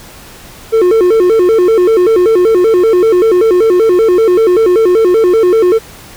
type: tone with vibrato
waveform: triangle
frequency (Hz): 401.4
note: G4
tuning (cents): +41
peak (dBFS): -3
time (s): 0.72-5.79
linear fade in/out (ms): 20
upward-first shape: square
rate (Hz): 5.2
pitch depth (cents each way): 190
effects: pink hiss -34 dBFS RMS until 6.16 s